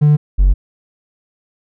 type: tone pair in turn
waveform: triangle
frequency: 148.8 / 46.73 Hz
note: D3 / F#1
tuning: +23 / +18 cents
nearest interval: octave + minor sixth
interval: 2005 cents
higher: first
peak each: -4 dBFS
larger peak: neither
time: 0.01-0.17 / 0.38-0.54 s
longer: neither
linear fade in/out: 20 ms
effects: tanh soft clip ceiling -1 dBFS